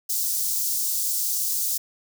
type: high-pass noise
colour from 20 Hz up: white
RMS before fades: -25 dBFS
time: 0.09-1.78 s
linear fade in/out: 10 ms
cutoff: 5100 Hz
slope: 24 dB/octave
effects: none